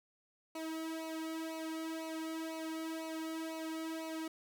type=tone with flanger; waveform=sawtooth; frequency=321.4 Hz; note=E4; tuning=44 cents flat; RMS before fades=-41 dBFS; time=0.55-4.28 s; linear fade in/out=5 ms; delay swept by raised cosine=0.58 to 1.98 ms; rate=2 Hz; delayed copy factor=-0.95; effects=none